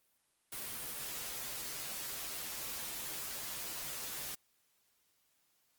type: noise with comb filter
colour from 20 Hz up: white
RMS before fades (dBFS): -42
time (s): 0.52-4.35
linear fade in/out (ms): 5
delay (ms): 11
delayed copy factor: -0.8
effects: white hiss -75 dBFS RMS until 5.78 s + Opus 32 kbps